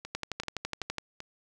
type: two click trains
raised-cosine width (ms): 0.2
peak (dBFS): -15 / -23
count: 11 / 4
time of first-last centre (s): 0.15-0.983 / 0.05-1.204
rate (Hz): 12 / 2.6
effects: none